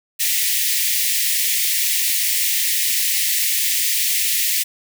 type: high-pass noise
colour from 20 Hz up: white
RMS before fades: -19 dBFS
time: 0.19-4.64 s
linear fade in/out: 20 ms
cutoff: 1800 Hz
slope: 96 dB/octave
effects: none